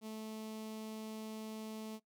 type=tone with notch filter; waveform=sawtooth; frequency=218.3 Hz; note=A3; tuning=13 cents flat; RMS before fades=-45 dBFS; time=0.01-2 s; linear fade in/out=50 ms; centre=1600 Hz; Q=1.2; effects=noise-tail reverb RT60 0.1 s tail -19 dB re dry